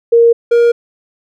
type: tone pair in turn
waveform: sine / triangle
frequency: 466.2 / 471.6 Hz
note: A#4 / A#4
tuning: 0 / +20 cents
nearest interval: unison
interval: 20 cents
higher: second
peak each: -4 dBFS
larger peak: neither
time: 0.12-0.33 / 0.51-0.72 s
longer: neither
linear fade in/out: 10 ms
effects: none